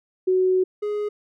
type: tone pair in turn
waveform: sine / triangle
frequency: 371.6 / 416.9 Hz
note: F#4 / G#4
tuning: +7 / +7 cents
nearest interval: major second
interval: 200 cents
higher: second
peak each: -16 / -21 dBFS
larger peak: first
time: 0.27-0.64 / 0.82-1.09 s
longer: first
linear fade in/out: 10 ms
effects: none